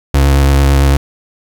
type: tone with vibrato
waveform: 35% pulse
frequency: 69.2 Hz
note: C#2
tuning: 2 cents flat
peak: -5 dBFS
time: 0.14-0.97 s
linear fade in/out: 5 ms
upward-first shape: triangle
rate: 9 Hz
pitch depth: 31 cents each way
effects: 7-bit